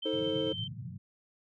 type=tone with tremolo; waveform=sine; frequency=3109 Hz; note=G7; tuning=15 cents flat; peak=-35 dBFS; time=0.02-0.68 s; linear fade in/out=10 ms; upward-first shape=square; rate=8.9 Hz; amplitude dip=25%
type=chord; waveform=triangle; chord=A diminished; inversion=second; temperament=just; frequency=316.8 / 440 / 528 Hz; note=Eb4 / A4 / C5; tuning=+31 / 0 / +16 cents; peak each=-32 dBFS; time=0.05-0.53 s; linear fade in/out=10 ms
type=band-pass noise; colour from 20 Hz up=pink; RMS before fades=-42 dBFS; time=0.13-0.98 s; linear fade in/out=10 ms; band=100 to 180 Hz; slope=48 dB/octave
effects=none